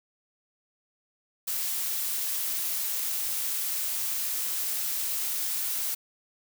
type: noise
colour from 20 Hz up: blue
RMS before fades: -30 dBFS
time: 1.47-5.95 s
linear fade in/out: 10 ms
effects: none